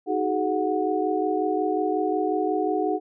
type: tone cluster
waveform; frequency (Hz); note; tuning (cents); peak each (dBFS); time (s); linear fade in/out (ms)
sine; 311.8 / 377.2 / 422.8 / 733; D#4 / F#4 / G#4 / F#5; +4 / +33 / +31 / -16; -27; 0.06-3; 50
effects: none